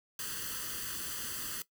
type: noise with comb filter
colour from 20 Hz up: white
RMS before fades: -39 dBFS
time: 0.19-1.62 s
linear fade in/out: 2 ms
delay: 0.65 ms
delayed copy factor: +0.8
effects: noise-tail reverb RT60 0.1 s tail -17 dB re dry